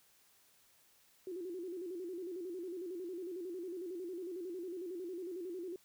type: tone with vibrato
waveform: sine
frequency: 357.1 Hz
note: F4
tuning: 39 cents sharp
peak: -40 dBFS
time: 1.27-5.76 s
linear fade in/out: 2 ms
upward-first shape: square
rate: 11 Hz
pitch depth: 83 cents each way
effects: white hiss -68 dBFS RMS until 5.84 s